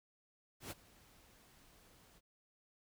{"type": "noise with ADSR envelope", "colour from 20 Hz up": "pink", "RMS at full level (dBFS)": -44, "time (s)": [0.6, 2.21], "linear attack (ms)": 110, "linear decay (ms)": 26, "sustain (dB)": -21, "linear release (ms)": 39, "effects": []}